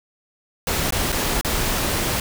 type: noise with dropouts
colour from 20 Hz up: pink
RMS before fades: -22 dBFS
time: 0.67-2.2 s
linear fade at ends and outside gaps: 2 ms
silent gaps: 0.907-0.923 / 1.121-1.125 / 1.412-1.447 s
effects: none